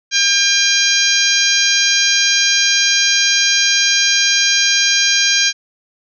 harmonic tone, 802 Hz, G5, 39 cents sharp, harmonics 2 / 3 / 4 / 5 / 6 / 7 / 8, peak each -19 / -19 / -19 / -19 / -19 / -19 / -19 dBFS, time 0.11-5.53 s, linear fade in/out 50 ms, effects none

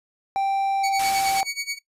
triangle tone with pitch glide, 784 to 779 Hz, G5 to G5, 0 to -11 cents, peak -18 dBFS, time 0.36-1.43 s, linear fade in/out 0 ms, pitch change -11 cents, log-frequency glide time 0.78-1.29 s
20% pulse tone with tremolo, 2245 Hz, C#7, 21 cents sharp, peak -19 dBFS, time 0.83-1.79 s, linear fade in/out 10 ms, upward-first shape sine, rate 9.4 Hz, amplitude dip 90%
white low-pass noise, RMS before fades -31 dBFS, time 0.99-1.41 s, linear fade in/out 5 ms, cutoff 11000 Hz, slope 12 dB/octave
effects noise-tail reverb RT60 0.1 s tail -18 dB re dry + resampled to 32000 Hz

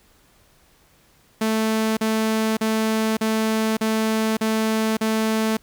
sawtooth tone bursts, 220 Hz, A3, in tune, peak -15 dBFS, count 7, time 1.41-5.57 s, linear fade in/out 5 ms, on 560 ms, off 40 ms, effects pink hiss -57 dBFS RMS until 5.62 s

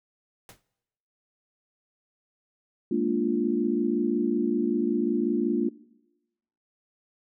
pink noise with exponential decay, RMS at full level -42 dBFS, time 0.49-0.63 s, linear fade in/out 1 ms, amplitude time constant 29 ms
sine chord, Bb dominant seventh, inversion third, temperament equal, 207.7 / 233.1 / 293.7 / 349.2 Hz, Ab3 / Bb3 / D4 / F4, 0 / 0 / 0 / 0 cents, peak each -31 / -27 / -28 / -27 dBFS, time 2.91-5.69 s, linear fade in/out 5 ms
effects noise-tail reverb RT60 1.0 s tail -21 dB re dry

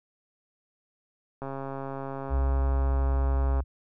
click train, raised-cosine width 1 ms, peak -22 dBFS, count 298, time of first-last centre 1.42-3.604 s, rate 136 Hz
sine tone, 65.41 Hz, C2, in tune, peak -22 dBFS, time 2.29-3.64 s, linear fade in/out 50 ms
effects none

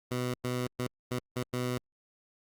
15% pulse tone bursts at uneven times, 124.5 Hz, B2, 14 cents sharp, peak -24 dBFS, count 6, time 0.11-0.34 / 0.44-0.67 / 0.79-0.87 / 1.11-1.19 / 1.36-1.43 / 1.53-1.78 s, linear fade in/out 5 ms, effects Opus 48 kbps

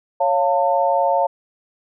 sine chord, Db augmented, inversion none, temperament equal with one note detuned, 554.4 / 698.5 / 896.9 Hz, Db5 / F5 / A5, 0 / 0 / +33 cents, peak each -19 dBFS, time 0.2-1.27 s, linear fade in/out 10 ms, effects none

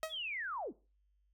sawtooth tone with exponential decay, 636 Hz, D#5, 38 cents sharp, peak -29 dBFS, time 0.03-0.18 s, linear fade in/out 1 ms, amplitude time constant 32 ms
sine linear sweep, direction down, 3520 to 161.8 Hz, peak -37 dBFS, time 0.09-0.73 s, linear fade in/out 50 ms
effects noise-tail reverb RT60 0.3 s tail -18 dB re dry + added 50 Hz sine -70 dBFS peak until 1.33 s

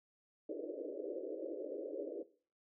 white band-pass noise, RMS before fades -43 dBFS, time 0.49-2.23 s, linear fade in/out 5 ms, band 290 to 580 Hz, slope 96 dB/octave, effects noise-tail reverb RT60 0.4 s tail -17 dB re dry

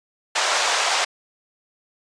pink band-pass noise, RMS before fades -21 dBFS, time 0.35-1.05 s, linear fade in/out 10 ms, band 620 to 7500 Hz, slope 24 dB/octave, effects resampled to 22050 Hz

